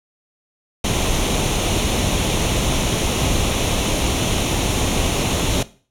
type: noise with comb filter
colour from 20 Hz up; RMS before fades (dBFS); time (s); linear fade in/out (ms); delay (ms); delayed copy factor
pink; -19; 0.84-5.63; 5; 0.31; +0.55
effects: noise-tail reverb RT60 0.4 s tail -18 dB re dry + low-pass 10000 Hz 12 dB/octave